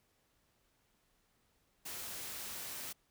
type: noise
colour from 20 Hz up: white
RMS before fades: -44 dBFS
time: 1.85-2.93 s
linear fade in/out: 10 ms
effects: pink hiss -75 dBFS RMS until 3.1 s